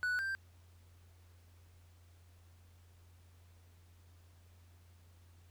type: tone pair in turn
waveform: triangle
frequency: 1480 / 1574.4 Hz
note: F#6 / G6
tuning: 0 / +7 cents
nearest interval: minor second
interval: 107 cents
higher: second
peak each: -30 / -33 dBFS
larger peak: first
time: 0.03-0.19 / 0.19-0.35 s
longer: neither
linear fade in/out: 0 ms
effects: added 87 Hz sine -59 dBFS peak until 5.5 s + pink hiss -70 dBFS RMS until 5.5 s